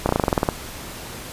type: slowing click train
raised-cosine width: 1 ms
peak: -3 dBFS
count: 11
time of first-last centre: 0.06-0.488 s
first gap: 31 ms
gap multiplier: 1.07
effects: pink hiss -35 dBFS RMS until 1.32 s + resampled to 32000 Hz